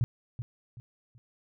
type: tone with echo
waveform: sine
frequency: 120 Hz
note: B2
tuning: 49 cents flat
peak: -22 dBFS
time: 0.01-0.04 s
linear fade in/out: 0 ms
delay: 380 ms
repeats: 3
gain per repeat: -10 dB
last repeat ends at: 1.18 s
effects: none